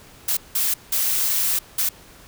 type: noise bursts at uneven times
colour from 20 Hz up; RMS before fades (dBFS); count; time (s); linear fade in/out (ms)
blue; -21; 4; 0.28-0.37 / 0.55-0.74 / 0.92-1.59 / 1.78-1.89; 5
effects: pink hiss -47 dBFS RMS until 2.27 s